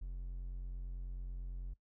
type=tone; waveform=triangle; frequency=44.57 Hz; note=F1; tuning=36 cents sharp; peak=-38 dBFS; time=0.01-1.74 s; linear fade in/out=10 ms; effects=noise-tail reverb RT60 0.1 s tail -20 dB re dry